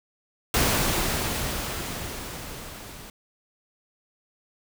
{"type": "noise with level ramp", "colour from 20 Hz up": "pink", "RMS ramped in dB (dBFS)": [-21, -43], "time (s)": [0.54, 3.1], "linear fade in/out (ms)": 2, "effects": []}